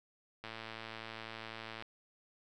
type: click train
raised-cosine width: 0.3 ms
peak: -28 dBFS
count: 156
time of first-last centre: 0.44-1.824 s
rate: 112 Hz
effects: none